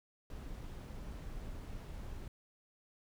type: noise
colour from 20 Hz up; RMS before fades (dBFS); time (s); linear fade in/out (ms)
brown; -45; 0.3-2.28; 2
effects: none